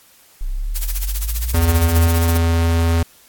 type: exponential sweep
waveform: sine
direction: up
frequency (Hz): 30.87 to 84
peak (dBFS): -19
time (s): 0.41-2.07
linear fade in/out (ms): 0
type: noise with tremolo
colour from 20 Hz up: blue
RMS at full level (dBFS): -24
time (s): 0.75-2.38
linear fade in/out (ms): 10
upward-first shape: sine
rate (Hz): 15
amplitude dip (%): 85
type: tone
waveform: square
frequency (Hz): 83.4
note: E2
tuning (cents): +21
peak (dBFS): -14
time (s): 1.54-3.03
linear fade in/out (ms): 5
effects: white hiss -50 dBFS RMS until 3.28 s + AAC 64 kbps